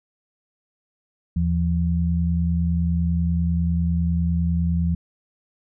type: tone pair together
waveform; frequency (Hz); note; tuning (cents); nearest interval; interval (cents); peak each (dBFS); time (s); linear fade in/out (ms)
sine; 80.4 / 170.36; E2 / F3; -43 / -43; octave + minor second; 1300; -21; 1.36-4.95; 5
effects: none